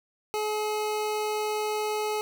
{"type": "tone", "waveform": "25% pulse", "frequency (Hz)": 425.4, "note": "G#4", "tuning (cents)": 42, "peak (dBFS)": -23, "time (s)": [0.34, 2.21], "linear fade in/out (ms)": 0, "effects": []}